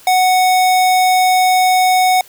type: tone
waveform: square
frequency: 740 Hz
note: F#5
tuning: in tune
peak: -10 dBFS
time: 0.07-2.21 s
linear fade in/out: 2 ms
effects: white hiss -43 dBFS RMS until 2.28 s